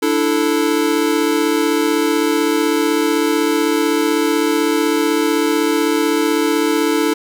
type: chord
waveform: square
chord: D suspended second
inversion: none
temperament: equal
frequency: 293.7 / 329.6 / 440 Hz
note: D4 / E4 / A4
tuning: 0 / 0 / 0 cents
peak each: -19 dBFS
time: 0.02-7.14 s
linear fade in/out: 10 ms
effects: none